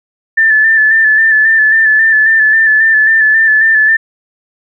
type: tone with vibrato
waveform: sine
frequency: 1760 Hz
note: A6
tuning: in tune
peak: -5 dBFS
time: 0.37-3.97 s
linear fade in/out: 10 ms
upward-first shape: square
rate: 3.7 Hz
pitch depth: 28 cents each way
effects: none